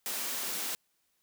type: high-pass noise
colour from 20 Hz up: white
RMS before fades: -35 dBFS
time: 0.06-0.75 s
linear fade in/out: 0 ms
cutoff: 170 Hz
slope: 96 dB/octave
effects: white hiss -75 dBFS RMS until 1.22 s